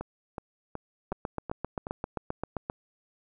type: two click trains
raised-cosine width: 1 ms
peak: -17 / -21 dBFS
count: 13 / 6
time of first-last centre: 1.12-2.699 / 0.01-1.869 s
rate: 7.6 / 2.69 Hz
effects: none

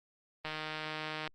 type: click train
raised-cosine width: 0.3 ms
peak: -22 dBFS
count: 129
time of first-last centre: 0.45-1.276 s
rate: 155 Hz
effects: Opus 24 kbps

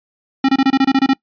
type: tone bursts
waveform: square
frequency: 269.1 Hz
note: C4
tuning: 49 cents sharp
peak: -10 dBFS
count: 10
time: 0.44-1.135 s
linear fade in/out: 5 ms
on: 47 ms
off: 25 ms
effects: noise-tail reverb RT60 0.1 s tail -24 dB re dry + resampled to 11025 Hz

